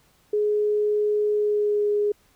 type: tone with pitch glide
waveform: sine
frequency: 419.3 to 414.5 Hz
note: G#4 to G#4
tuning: +17 to -3 cents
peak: -19 dBFS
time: 0.33-2.12 s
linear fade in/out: 5 ms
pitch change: -20 cents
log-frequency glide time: 1.33-1.87 s
effects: pink hiss -61 dBFS RMS until 2.35 s